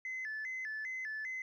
sine tone with vibrato, 1887 Hz, A#6, 21 cents sharp, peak -36 dBFS, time 0.05-1.42 s, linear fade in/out 2 ms, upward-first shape square, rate 2.5 Hz, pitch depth 140 cents each way, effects tanh soft clip ceiling -35 dBFS + 13-bit

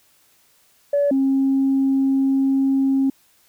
sine tone pair in turn, 572 / 269.9 Hz, D5 / C#4, -46 / -46 cents, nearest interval octave + minor second, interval 1300 cents, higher first, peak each -14 dBFS, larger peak neither, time 0.93-1.11 / 1.11-3.1 s, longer second, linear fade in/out 5 ms, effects tanh soft clip ceiling -11 dBFS + white hiss -58 dBFS RMS until 3.48 s

